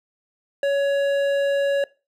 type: tone with hard clipping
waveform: sine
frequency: 560 Hz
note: C#5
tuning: 18 cents sharp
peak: -20 dBFS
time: 0.63-1.84 s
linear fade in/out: 2 ms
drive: 10 dB
effects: noise-tail reverb RT60 0.3 s tail -21 dB re dry